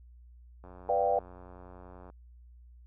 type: click train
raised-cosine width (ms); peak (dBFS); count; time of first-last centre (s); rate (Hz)
1; -36; 133; 0.64-2.1; 90.4
type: chord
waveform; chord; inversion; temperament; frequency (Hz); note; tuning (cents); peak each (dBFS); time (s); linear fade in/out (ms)
sine; G dominant seventh; first; equal; 493.9 / 587.3 / 698.5 / 784; B4 / D5 / F5 / G5; 0 / 0 / 0 / 0; -30; 0.89-1.19; 2
effects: added 60 Hz sine -51 dBFS peak until 2.86 s

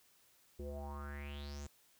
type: tone with low-pass filter sweep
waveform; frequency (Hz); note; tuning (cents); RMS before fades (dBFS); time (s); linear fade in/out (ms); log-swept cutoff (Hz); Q
square; 71.7; D2; -41; -45; 0.59-1.67; 5; 400 to 7500; 7.1
effects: white hiss -69 dBFS RMS until 1.99 s

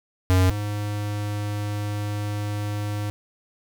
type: tone pair in turn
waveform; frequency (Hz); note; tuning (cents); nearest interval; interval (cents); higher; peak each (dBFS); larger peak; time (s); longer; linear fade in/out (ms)
square; 92.5 / 103.83; F#2 / G#2; 0 / 0; major second; 200; second; -16 / -26; first; 0.3-0.5 / 0.5-3.1; second; 0
effects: none

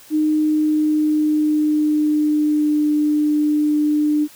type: tone with pitch glide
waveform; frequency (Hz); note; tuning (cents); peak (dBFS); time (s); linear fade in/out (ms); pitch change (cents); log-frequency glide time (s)
sine; 307.1 to 299.6; D#4 to D4; -23 to +35; -14; 0.1-4.28; 50; -42; 0.34-2.94
effects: white hiss -45 dBFS RMS until 4.35 s

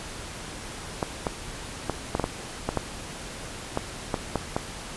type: clicks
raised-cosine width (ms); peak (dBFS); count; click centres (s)
1; -10; 12; 1.028 / 1.268 / 1.897 / 2.151 / 2.197 / 2.241 / 2.69 / 2.773 / 3.774 / 4.142 / 4.357 / 4.565
effects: pink hiss -38 dBFS RMS until 4.96 s + resampled to 24000 Hz

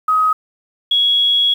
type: tone pair in turn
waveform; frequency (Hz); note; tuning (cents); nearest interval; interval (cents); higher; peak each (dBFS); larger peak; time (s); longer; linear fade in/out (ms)
sine; 1263 / 3336; D#6 / G#7; +26 / +7; octave + perfect fourth; 1681; second; -11; neither; 0.08-0.33 / 0.91-1.54; second; 5
effects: 7-bit

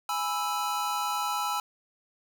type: chord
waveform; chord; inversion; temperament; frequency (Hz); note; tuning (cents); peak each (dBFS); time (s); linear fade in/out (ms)
square; E major; first; equal; 830.6 / 987.8 / 1318.5; G#5 / B5 / E6; 0 / 0 / 0; -33 / -34 / -32; 0.09-1.6; 2
effects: none

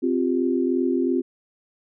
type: chord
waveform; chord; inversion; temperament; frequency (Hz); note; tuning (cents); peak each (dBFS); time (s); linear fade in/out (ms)
sine; C suspended fourth; none; equal; 261.6 / 349.2 / 392; C4 / F4 / G4; 0 / 0 / 0; -22 / -23 / -27; 0.02-1.22; 20
effects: none

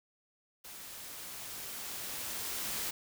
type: noise with level ramp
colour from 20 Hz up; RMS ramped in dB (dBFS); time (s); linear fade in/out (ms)
white; -48 to -36; 0.64-2.91; 10
effects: none

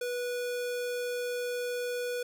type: tone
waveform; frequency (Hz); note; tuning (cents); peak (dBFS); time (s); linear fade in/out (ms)
square; 489.5; B4; -15; -32; 0.01-2.23; 5
effects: 11-bit

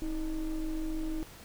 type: ring-modulated tone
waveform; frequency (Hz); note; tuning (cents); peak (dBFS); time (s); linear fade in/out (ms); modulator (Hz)
triangle; 146.83; D3; 0; -26; 0.02-1.23; 0; 170
effects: pink hiss -51 dBFS RMS until 1.44 s

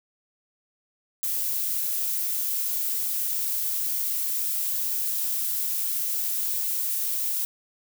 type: noise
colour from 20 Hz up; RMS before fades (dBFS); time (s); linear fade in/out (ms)
violet; -27; 1.23-7.45; 0
effects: none

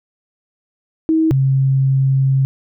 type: tone pair in turn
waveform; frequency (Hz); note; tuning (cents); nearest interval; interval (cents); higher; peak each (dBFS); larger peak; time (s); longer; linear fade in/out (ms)
sine; 319.8 / 134.46; D#4 / C3; +48 / +48; octave + minor third; 1500; first; -11; neither; 1.09-1.31 / 1.31-2.45; second; 0
effects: none

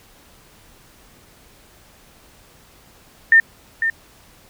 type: tone with echo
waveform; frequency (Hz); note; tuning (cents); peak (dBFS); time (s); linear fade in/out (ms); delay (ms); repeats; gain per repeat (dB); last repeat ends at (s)
sine; 1811; A6; +49; -7; 3.32-3.4; 2; 500; 1; -9; 3.9
effects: pink hiss -50 dBFS RMS until 4.49 s

